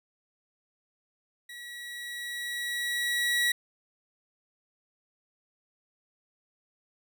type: tone with level ramp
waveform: 30% pulse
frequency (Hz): 1926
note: B6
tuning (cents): -44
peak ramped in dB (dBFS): -39 to -20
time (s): 1.49-3.52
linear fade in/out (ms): 5
effects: none